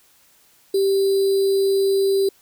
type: tone with sample-and-hold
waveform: sine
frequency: 390.8 Hz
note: G4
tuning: 5 cents flat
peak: -15 dBFS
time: 0.74-2.29 s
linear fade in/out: 5 ms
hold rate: 4410 Hz
effects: white hiss -56 dBFS RMS until 2.41 s